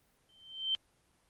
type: tone with exponential growth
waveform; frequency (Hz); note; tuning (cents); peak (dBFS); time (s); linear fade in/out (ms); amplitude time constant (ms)
sine; 3112; G7; -13; -26; 0.29-0.75; 0; 100
effects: pink hiss -71 dBFS RMS until 1.29 s + Opus 24 kbps